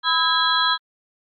sine tone cluster, 1000 / 1290 / 1633 / 3319 / 4023 Hz, B5 / E6 / G#6 / G#7 / B7, +21 / -38 / -30 / -2 / +31 cents, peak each -23 dBFS, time 0.03-0.78 s, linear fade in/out 50 ms, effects Opus 48 kbps

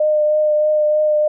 sine tone with vibrato, 607 Hz, D#5, 43 cents flat, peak -12 dBFS, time 0-1.28 s, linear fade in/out 5 ms, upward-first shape triangle, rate 3.2 Hz, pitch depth 17 cents each way, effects none

